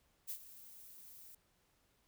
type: noise with ADSR envelope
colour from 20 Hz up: violet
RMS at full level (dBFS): -41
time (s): 0.27-1.35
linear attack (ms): 32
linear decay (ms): 76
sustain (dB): -15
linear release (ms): 5
effects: pink hiss -75 dBFS RMS until 2.07 s